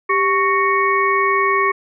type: harmonic tone with a mistuned harmonic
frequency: 370 Hz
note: F#4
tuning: in tune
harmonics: 1 / 3 / 5 / 6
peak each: -20 / -16 / -22 / -21 dBFS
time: 0.09-1.72 s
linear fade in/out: 10 ms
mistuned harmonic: 1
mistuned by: +110 cents
effects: none